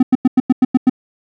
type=tone bursts; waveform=triangle; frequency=254.7 Hz; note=C4; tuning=46 cents flat; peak=-4 dBFS; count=8; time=0-0.897 s; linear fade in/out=5 ms; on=29 ms; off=95 ms; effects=none